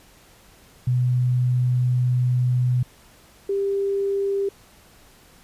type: tone pair in turn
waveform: sine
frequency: 124.8 / 396.2 Hz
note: B2 / G4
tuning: +19 / +18 cents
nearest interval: octave + minor sixth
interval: 1999 cents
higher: second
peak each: -17 / -20 dBFS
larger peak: first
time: 0.87-2.83 / 3.49-4.49 s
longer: first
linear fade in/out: 5 ms
effects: pink hiss -52 dBFS RMS until 5.43 s + resampled to 32000 Hz